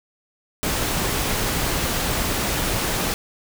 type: noise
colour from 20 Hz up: pink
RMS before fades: -23 dBFS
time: 0.63-3.14 s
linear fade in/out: 0 ms
effects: none